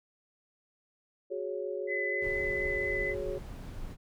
sine chord, F# suspended second, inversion none, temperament just, 370 / 416.2 / 555 Hz, F#4 / G#4 / C#5, 0 / +4 / +2 cents, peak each -37 dBFS, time 1.3-3.39 s, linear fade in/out 20 ms
sine tone with vibrato, 2014 Hz, B6, 33 cents sharp, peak -31 dBFS, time 1.87-3.15 s, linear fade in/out 50 ms, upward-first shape triangle, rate 4.2 Hz, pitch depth 9 cents each way
brown noise, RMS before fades -41 dBFS, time 2.2-3.97 s, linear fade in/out 50 ms
effects none

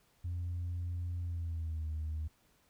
sine tone with pitch glide, 87.31 to 77.78 Hz, F2 to D#2, 0 to 0 cents, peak -33 dBFS, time 0.24-2.28 s, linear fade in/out 10 ms, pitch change -200 cents, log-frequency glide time 1.21-1.88 s, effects tanh soft clip ceiling -32 dBFS + pink hiss -70 dBFS RMS until 2.69 s

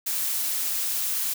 blue noise with amplitude modulation, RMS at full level -25 dBFS, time 0.06-1.34 s, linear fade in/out 10 ms, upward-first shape sine, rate 203 Hz, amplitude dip 40%, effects none

